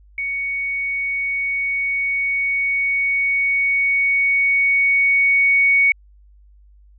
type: tone with level ramp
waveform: sine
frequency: 2230 Hz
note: C#7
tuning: 10 cents sharp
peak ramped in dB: -21 to -11 dBFS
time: 0.18-5.92 s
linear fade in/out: 2 ms
effects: added 50 Hz sine -46 dBFS peak until 6.98 s